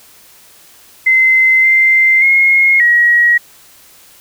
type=tone with pitch steps; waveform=sine; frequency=2062 / 2083 / 2153 / 1904 Hz; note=C7 / C7 / C7 / A#6; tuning=-26 / -8 / +49 / +36 cents; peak=-6 dBFS; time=1.06-3.38 s; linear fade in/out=10 ms; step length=580 ms; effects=white hiss -43 dBFS RMS until 4.2 s